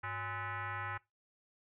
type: tone with frequency modulation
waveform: sine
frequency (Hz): 101.6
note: G#2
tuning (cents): -38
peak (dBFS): -37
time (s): 0.03-0.98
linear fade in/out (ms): 10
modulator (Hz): 463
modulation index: 4.1
effects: noise-tail reverb RT60 0.2 s tail -21 dB re dry